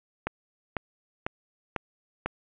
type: click train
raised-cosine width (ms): 0.5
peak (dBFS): -13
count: 5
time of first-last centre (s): 0.27-2.26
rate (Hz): 2.01
effects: resampled to 8000 Hz + 8-bit